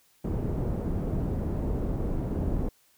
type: low-pass noise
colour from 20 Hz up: pink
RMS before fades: -29 dBFS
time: 0.24-2.69 s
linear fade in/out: 5 ms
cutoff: 400 Hz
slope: 12 dB/octave
effects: white hiss -64 dBFS RMS until 2.97 s